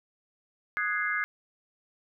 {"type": "chord", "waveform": "sine", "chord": "Ab dominant seventh", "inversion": "second", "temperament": "equal", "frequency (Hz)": [1244.5, 1480, 1661.2, 2093], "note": ["Eb6", "Gb6", "Ab6", "C7"], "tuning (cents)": [0, 0, 0, 0], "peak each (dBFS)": [-34, -34, -30, -32], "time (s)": [0.77, 1.24], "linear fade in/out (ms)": 0, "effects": []}